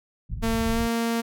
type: low-pass noise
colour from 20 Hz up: pink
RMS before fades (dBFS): -30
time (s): 0.29-0.88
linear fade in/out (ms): 10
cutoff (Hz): 140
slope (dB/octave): 24
type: tone with pitch glide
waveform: sawtooth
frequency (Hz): 226.4 to 231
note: A3 to A#3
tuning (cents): +50 to -16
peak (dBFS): -19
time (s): 0.42-1.22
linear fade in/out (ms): 20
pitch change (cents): +34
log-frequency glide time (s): 0.71-0.8
effects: none